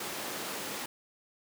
pink high-pass noise, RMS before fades -38 dBFS, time 0-0.86 s, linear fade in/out 5 ms, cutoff 280 Hz, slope 12 dB/octave, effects none

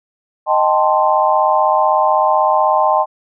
sine chord, A half-diminished seventh, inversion second, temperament equal, 622.3 / 784 / 880 / 1046.5 Hz, Eb5 / G5 / A5 / C6, 0 / 0 / 0 / 0 cents, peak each -16 dBFS, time 0.46-3.06 s, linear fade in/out 50 ms, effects none

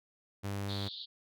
sawtooth tone, 99.9 Hz, G2, 33 cents sharp, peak -31 dBFS, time 0.43-0.89 s, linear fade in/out 20 ms
white band-pass noise, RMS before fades -44 dBFS, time 0.68-1.06 s, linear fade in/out 20 ms, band 3300 to 4400 Hz, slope 96 dB/octave
effects none

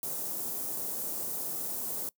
white band-stop noise, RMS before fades -35 dBFS, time 0.03-2.09 s, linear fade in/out 0 ms, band 650 to 9700 Hz, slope 12 dB/octave, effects noise-tail reverb RT60 0.1 s tail -23 dB re dry + high-pass 150 Hz 12 dB/octave

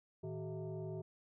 sine tone with frequency modulation, 110 Hz, A2, in tune, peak -40 dBFS, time 0.23-1.02 s, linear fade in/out 10 ms, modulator 267 Hz, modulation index 1.6, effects none

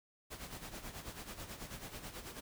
pink noise with tremolo, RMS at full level -45 dBFS, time 0.3-2.41 s, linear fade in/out 20 ms, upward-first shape sine, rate 9.2 Hz, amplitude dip 65%, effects none

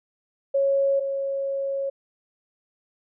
sine tone pair in turn, 551 / 549 Hz, C#5 / C#5, -11 / -17 cents, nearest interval unison, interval 6 cents, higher first, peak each -18 / -24 dBFS, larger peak first, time 0.54-1 / 1-1.9 s, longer second, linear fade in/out 10 ms, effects none

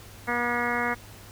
harmonic tone, 240.6 Hz, B3, 45 cents flat, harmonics 1 / 2 / 3 / 4 / 5 / 6 / 7 / 8 / 9, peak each -33 / -33 / -33 / -33 / -33 / -33 / -33 / -33 / -33 dBFS, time 0.27-0.95 s, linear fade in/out 20 ms, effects added 101 Hz sine -48 dBFS peak until 1.31 s + pink hiss -48 dBFS RMS until 1.31 s

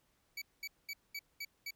25% pulse tone bursts, 2281 Hz, C#7, 49 cents sharp, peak -36 dBFS, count 6, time 0.37-1.708 s, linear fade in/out 5 ms, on 48 ms, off 210 ms, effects pink hiss -75 dBFS RMS until 1.75 s

